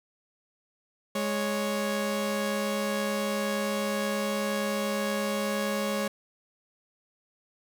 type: tone pair together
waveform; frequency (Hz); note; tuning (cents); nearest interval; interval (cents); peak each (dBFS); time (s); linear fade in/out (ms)
sawtooth; 207.7 / 554.5; G#3 / C#5; 0 / 0; octave + perfect fourth; 1700; -26; 1.15-6.08; 5
effects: none